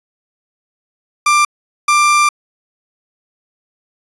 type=tone bursts at uneven times; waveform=30% pulse; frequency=1185 Hz; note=D6; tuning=15 cents sharp; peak=-6 dBFS; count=2; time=1.26-1.45 / 1.88-2.29 s; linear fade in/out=5 ms; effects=resampled to 24000 Hz